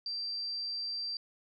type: tone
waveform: sine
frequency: 4699 Hz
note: D8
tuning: in tune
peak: -34 dBFS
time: 0.06-1.17 s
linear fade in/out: 2 ms
effects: none